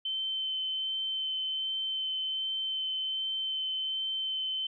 sine tone with vibrato, 3079 Hz, G7, 32 cents flat, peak -30 dBFS, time 0.05-4.67 s, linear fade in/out 5 ms, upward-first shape sine, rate 1.3 Hz, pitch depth 8 cents each way, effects none

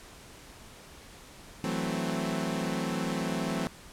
sawtooth chord, F# half-diminished seventh, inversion third, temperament equal, 164.81 / 185 / 220 / 261.6 Hz, E3 / F#3 / A3 / C4, 0 / 0 / 0 / 0 cents, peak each -31 dBFS, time 1.64-3.67 s, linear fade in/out 0 ms, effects pink hiss -50 dBFS RMS until 3.92 s + low-pass 11000 Hz 12 dB/octave

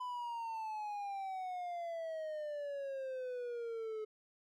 triangle exponential sweep, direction down, 1006 to 428 Hz, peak -37 dBFS, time 0-4.05 s, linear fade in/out 10 ms, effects none

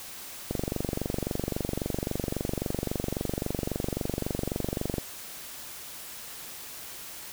click train, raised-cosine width 2 ms, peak -15 dBFS, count 107, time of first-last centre 0.51-4.983 s, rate 23.7 Hz, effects white hiss -42 dBFS RMS until 7.32 s

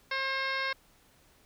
harmonic tone, 535 Hz, C5, 38 cents sharp, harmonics 1 / 2 / 3 / 4 / 5 / 6 / 7 / 8 / 9 / 10, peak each -40 / -36 / -34 / -35 / -43 / -48 / -41 / -44 / -48 / -45 dBFS, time 0.11-0.73 s, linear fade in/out 5 ms, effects pink hiss -63 dBFS RMS until 1.45 s

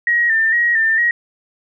sine tone with vibrato, 1843 Hz, A#6, 20 cents flat, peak -12 dBFS, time 0.07-1.11 s, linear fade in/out 2 ms, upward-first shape square, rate 2.2 Hz, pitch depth 48 cents each way, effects none

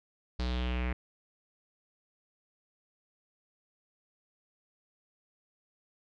square tone with low-pass filter sweep, 61.74 Hz, B1, in tune, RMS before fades -32 dBFS, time 0.39-0.93 s, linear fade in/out 5 ms, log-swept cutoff 4500 to 2100 Hz, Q 3.6, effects none

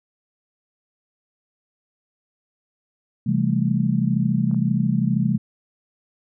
sine chord, A minor seventh, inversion first, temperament just, 132 / 165 / 198 / 220 Hz, C3 / E3 / G3 / A3, +16 / +2 / +18 / 0 cents, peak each -23 dBFS, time 3.26-5.38 s, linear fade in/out 10 ms
clicks, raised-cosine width 1 ms, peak -31 dBFS, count 2, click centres 4.513 / 4.545 s
effects none

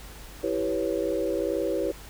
sine chord, C# half-diminished seventh, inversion first, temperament equal, 329.6 / 392 / 493.9 / 554.4 Hz, E4 / G4 / B4 / C#5, 0 / 0 / 0 / 0 cents, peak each -30 dBFS, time 0.43-1.92 s, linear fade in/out 10 ms, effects added 50 Hz sine -45 dBFS peak until 2.09 s + pink hiss -46 dBFS RMS until 2.09 s

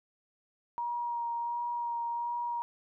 sine tone with vibrato, 947 Hz, A#5, 27 cents sharp, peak -31 dBFS, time 0.78-2.62 s, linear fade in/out 0 ms, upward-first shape sine, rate 1.4 Hz, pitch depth 15 cents each way, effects none

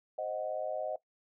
sine chord, C diminished, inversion none, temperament equal, 523.3 / 622.3 / 740 Hz, C5 / Eb5 / Gb5, 0 / 0 / 0 cents, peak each -40 / -35 / -39 dBFS, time 0.18-0.96 s, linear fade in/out 5 ms, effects noise-tail reverb RT60 0.1 s tail -17 dB re dry

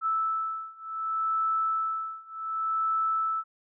sine beating tone pair, 1314 / 1314.67 Hz, E6 / E6, -6 / -5 cents, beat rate 0.67 Hz, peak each -30 / -29 dBFS, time 0.01-3.44 s, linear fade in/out 50 ms, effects none

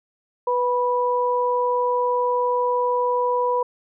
sine tone pair together, 493.9 / 981.5 Hz, B4 / B5, 0 / -11 cents, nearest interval octave, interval 1189 cents, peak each -21 dBFS, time 0.47-3.63 s, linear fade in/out 5 ms, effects none

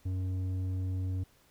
square tone with low-pass filter, 93 Hz, F#2, 9 cents sharp, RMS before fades -33 dBFS, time 0.05-1.24 s, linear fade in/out 10 ms, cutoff 240 Hz, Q 0.8, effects pink hiss -65 dBFS RMS until 1.5 s

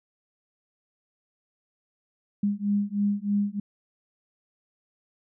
sine beating tone pair, 202 / 205.2 Hz, G#3 / G#3, -48 / -21 cents, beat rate 3.2 Hz, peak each -26 dBFS, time 2.43-3.6 s, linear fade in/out 5 ms, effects none

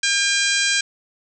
harmonic tone, 803 Hz, G5, 41 cents sharp, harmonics 2 / 3 / 4 / 5 / 6 / 7 / 8 / 9 / 10, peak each -22 / -24 / -25 / -26 / -27 / -27 / -28 / -29 / -29 dBFS, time 0.03-0.81 s, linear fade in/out 5 ms, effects none

